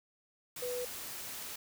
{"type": "tone in noise", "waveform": "sine", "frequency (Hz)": 493.9, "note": "B4", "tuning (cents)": 0, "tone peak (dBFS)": -35, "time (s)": [0.62, 0.85], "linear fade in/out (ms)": 5, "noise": "white", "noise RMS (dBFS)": -43, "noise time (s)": [0.56, 1.56], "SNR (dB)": 5, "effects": []}